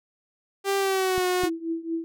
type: tone with pitch glide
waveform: sawtooth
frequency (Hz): 393.8 to 363.2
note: G4 to F#4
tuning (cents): +8 to -32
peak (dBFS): -18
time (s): 0.64-1.5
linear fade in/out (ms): 50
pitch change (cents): -140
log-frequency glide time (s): 0.78-1.26
type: clicks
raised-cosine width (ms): 5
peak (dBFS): -24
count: 2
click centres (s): 1.18 / 1.436
type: tone with tremolo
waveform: sine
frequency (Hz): 329.6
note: E4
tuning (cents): 0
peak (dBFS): -23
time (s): 1.43-2.04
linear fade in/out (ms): 0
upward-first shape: triangle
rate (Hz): 4.4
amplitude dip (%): 90
effects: none